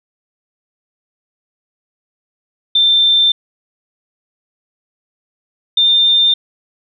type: tone pair in turn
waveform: sine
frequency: 3570 / 3605 Hz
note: A7 / A7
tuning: +24 / +41 cents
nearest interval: unison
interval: 17 cents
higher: second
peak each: -8 dBFS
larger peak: neither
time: 2.75-3.32 / 5.77-6.34 s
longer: neither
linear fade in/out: 5 ms
effects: none